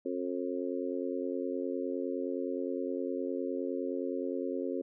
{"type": "harmonic tone", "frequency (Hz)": 89.7, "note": "F2", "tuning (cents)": 47, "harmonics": [3, 4, 5, 6], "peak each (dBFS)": [-36, -37, -38, -39], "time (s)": [0.05, 4.82], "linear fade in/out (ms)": 10, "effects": []}